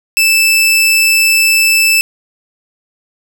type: tone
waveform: sawtooth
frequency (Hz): 2637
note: E7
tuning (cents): 0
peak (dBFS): -4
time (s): 0.17-2.01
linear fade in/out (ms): 0
effects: none